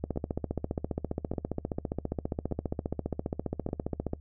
two click trains, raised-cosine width 2 ms, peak -22 / -17 dBFS, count 4 / 62, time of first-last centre 0.16-3.689 / 0.04-4.134 s, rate 0.85 / 14.9 Hz, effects noise-tail reverb RT60 0.1 s tail -22 dB re dry + added 75 Hz sine -46 dBFS peak until 4.2 s

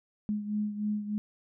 sine beating tone pair, 209.1 / 212.4 Hz, G#3 / G#3, +12 / +39 cents, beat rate 3.3 Hz, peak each -30 / -36 dBFS, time 0.29-1.18 s, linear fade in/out 0 ms, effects none

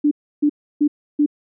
sine tone bursts, 294.3 Hz, D4, 4 cents sharp, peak -12 dBFS, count 4, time 0.04-1.262 s, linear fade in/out 10 ms, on 73 ms, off 310 ms, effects none

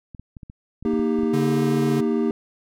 clicks, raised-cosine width 5 ms, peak -26 dBFS, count 11, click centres 0.148 / 0.196 / 0.368 / 0.432 / 0.499 / 0.826 / 0.859 / 0.936 / 0.995 / 1.189 / 1.233 s
triangle chord, Eb major, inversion second, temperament equal with one note detuned, 233.1 / 311.1 / 396.8 Hz, Bb3 / Eb4 / G4, 0 / 0 / +21 cents, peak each -20 / -23 / -22 dBFS, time 0.85-2.31 s, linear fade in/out 2 ms
square tone with vibrato, 143.9 Hz, D3, 35 cents flat, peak -24 dBFS, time 1.33-2.01 s, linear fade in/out 10 ms, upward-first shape triangle, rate 7.9 Hz, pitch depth 9 cents each way
effects none

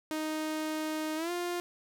sawtooth tone with pitch glide, 311.1 to 351.2 Hz, D#4 to F4, 0 to +10 cents, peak -28 dBFS, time 0.11-1.6 s, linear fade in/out 0 ms, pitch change +210 cents, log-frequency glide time 1.16-1.31 s, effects none

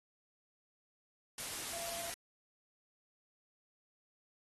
sine tone in noise, 680 Hz, F5, 46 cents flat, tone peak -46 dBFS, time 1.73-2.1 s, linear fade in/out 2 ms, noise white, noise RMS -42 dBFS, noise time 1.38-2.14 s, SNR -7 dB, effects AAC 32 kbps

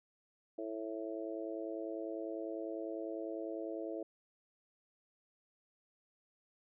harmonic tone, 110 Hz, A2, in tune, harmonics 3 / 4 / 5 / 6, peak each -42 / -45 / -45 / -45 dBFS, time 0.58-4.03 s, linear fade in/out 5 ms, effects none

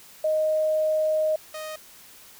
sine / sawtooth tone pair in turn, 622.3 / 622.3 Hz, D#5 / D#5, 0 / 0 cents, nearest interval unison, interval 0 cents, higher neither, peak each -20 / -29 dBFS, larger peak first, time 0.24-1.36 / 1.54-1.76 s, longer first, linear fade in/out 5 ms, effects white hiss -49 dBFS RMS until 2.39 s

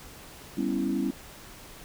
sine chord, C# half-diminished seventh, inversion second, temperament equal, 196 / 246.9 / 277.2 / 329.6 Hz, G3 / B3 / C#4 / E4, 0 / 0 / 0 / 0 cents, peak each -31 / -31 / -29 / -31 dBFS, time 0.57-1.11 s, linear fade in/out 10 ms, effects tanh soft clip ceiling -16 dBFS + pink hiss -47 dBFS RMS until 1.84 s

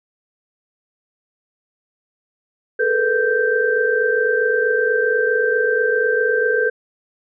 sine tone cluster, 420.2 / 444.7 / 492.6 / 1566 Hz, G#4 / A4 / B4 / G6, +20 / +18 / -5 / -2 cents, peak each -27 / -19 / -20 / -19 dBFS, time 2.79-6.7 s, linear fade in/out 10 ms, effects none

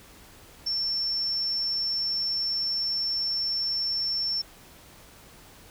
sine tone, 5410 Hz, E8, 44 cents sharp, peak -25 dBFS, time 0.66-4.42 s, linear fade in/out 10 ms, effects pink hiss -51 dBFS RMS until 5.7 s

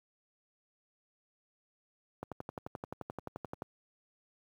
click train, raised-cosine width 1 ms, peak -25 dBFS, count 17, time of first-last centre 2.23-3.621 s, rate 11.5 Hz, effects high-pass 80 Hz 12 dB/octave + 10-bit

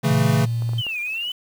square chord, A major, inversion first, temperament equal, 138.59 / 164.81 / 220 Hz, C#3 / E3 / A3, 0 / 0 / 0 cents, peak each -20 / -23 / -24 dBFS, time 0.03-0.46 s, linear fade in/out 20 ms
sine tone, 116.54 Hz, A#2, in tune, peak -20 dBFS, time 0.09-0.82 s, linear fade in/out 20 ms
clicks, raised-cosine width 1 ms, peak -24 dBFS, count 4, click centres 0.622 / 0.692 / 0.734 / 0.867 s
sine exponential two-way sweep, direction down then up, 3133 to 2367 to 3049 Hz, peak -24 dBFS, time 0.78-1.32 s, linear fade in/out 5 ms, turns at 1 s
effects 7-bit

